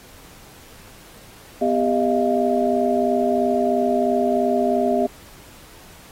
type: tone cluster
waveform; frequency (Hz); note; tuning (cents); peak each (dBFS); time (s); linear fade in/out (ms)
sine; 248.5 / 400.4 / 623 / 686; B3 / G4 / D#5 / F5; +11 / +37 / +2 / -31; -22; 1.61-5.07; 10
effects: pink hiss -46 dBFS RMS until 6.11 s + AAC 48 kbps